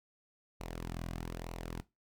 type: tone with flanger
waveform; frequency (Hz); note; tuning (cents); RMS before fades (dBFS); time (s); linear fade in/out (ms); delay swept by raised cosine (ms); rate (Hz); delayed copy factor
sawtooth; 42.12; E1; +38; -42; 0.6-1.81; 10; 0.59 to 2.29; 1.1; -0.5
effects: noise-tail reverb RT60 0.2 s tail -17 dB re dry